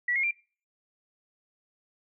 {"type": "tone with pitch steps", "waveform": "sine", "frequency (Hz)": [1948, 2149, 2371], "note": ["B6", "C7", "D7"], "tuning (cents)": [-24, 46, 16], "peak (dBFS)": -24, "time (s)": [0.08, 0.311], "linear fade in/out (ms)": 5, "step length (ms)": 77, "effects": ["noise-tail reverb RT60 0.4 s tail -25 dB re dry"]}